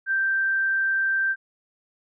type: tone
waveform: sine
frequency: 1568 Hz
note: G6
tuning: in tune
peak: -20 dBFS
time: 0.06-1.36 s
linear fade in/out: 50 ms
effects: none